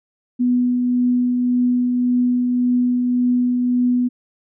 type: tone with tremolo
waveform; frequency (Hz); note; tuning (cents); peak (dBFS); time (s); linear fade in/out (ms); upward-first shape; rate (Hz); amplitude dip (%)
sine; 246.9; B3; 0; -13; 0.39-4.09; 20; triangle; 1.8; 30
effects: none